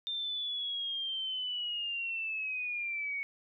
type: linear sweep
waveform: sine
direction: down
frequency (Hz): 3609 to 2217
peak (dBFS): -33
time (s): 0.07-3.23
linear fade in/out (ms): 0
effects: none